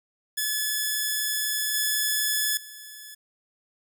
5% pulse tone with level steps, 1716 Hz, A6, 44 cents flat, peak -14 / -12 / -30 dBFS, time 0.37-3.15 s, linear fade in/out 10 ms, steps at 1.74 / 2.57 s, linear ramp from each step 2 ms, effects none

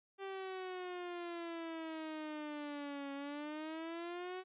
sawtooth exponential two-way sweep, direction down then up, 392 to 277.2 to 375.4 Hz, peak -38 dBFS, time 0.18-4.44 s, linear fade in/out 50 ms, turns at 3.13 s, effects resampled to 8000 Hz

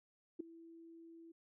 sine tone with ADSR envelope, 331.2 Hz, E4, 8 cents sharp, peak -35 dBFS, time 0.39-1.32 s, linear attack 13 ms, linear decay 5 ms, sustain -19 dB, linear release 8 ms, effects none

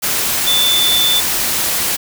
sine tone in noise, 3520 Hz, A7, in tune, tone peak -12 dBFS, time 0.46-1.21 s, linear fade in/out 20 ms, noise white, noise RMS -17 dBFS, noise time 0.02-1.97 s, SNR +2 dB, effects none

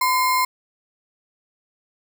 sine tone with sample-and-hold, 1016 Hz, B5, 49 cents sharp, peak -16 dBFS, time 0.01-0.45 s, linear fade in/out 5 ms, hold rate 3150 Hz, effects none

